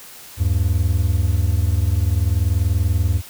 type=tone pair together; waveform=triangle; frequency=77.5 / 97.96 Hz; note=D#2 / G2; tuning=-6 / -1 cents; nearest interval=major third; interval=405 cents; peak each=-16 dBFS; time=0.37-3.22 s; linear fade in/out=50 ms; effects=white hiss -40 dBFS RMS until 3.29 s